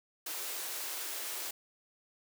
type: high-pass noise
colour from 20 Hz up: white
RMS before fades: -39 dBFS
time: 0.26-1.51 s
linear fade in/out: 5 ms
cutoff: 300 Hz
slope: 48 dB/octave
effects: none